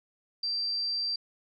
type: tone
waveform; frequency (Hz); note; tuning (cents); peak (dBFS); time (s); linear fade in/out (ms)
sine; 4699; D8; 0; -28; 0.43-1.16; 5
effects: none